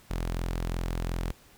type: tone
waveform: sawtooth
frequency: 42.77 Hz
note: F1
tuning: 35 cents flat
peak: -25 dBFS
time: 0.1-1.32 s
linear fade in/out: 10 ms
effects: pink hiss -57 dBFS RMS until 1.57 s